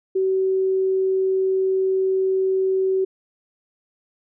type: tone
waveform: sine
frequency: 380 Hz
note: F#4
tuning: 46 cents sharp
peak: -17 dBFS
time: 0.15-3.05 s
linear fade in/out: 10 ms
effects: none